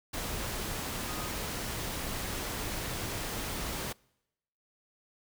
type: tone in noise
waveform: sine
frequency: 1244.5 Hz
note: D#6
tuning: in tune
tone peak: -44 dBFS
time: 1.08-1.29 s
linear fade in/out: 10 ms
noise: pink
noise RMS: -36 dBFS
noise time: 0.13-3.93 s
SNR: -11 dB
effects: noise-tail reverb RT60 0.9 s tail -26 dB re dry